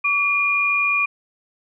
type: tone pair together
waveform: sine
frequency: 1143.5 / 2423 Hz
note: D6 / D#7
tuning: -47 / -47 cents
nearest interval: octave + minor second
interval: 1300 cents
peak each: -24 / -17 dBFS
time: 0.04-1.06 s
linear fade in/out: 10 ms
effects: none